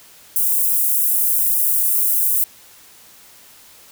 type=high-pass noise; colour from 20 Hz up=white; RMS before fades=-17 dBFS; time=0.36-2.44 s; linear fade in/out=0 ms; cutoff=10000 Hz; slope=24 dB/octave; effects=white hiss -46 dBFS RMS until 3.91 s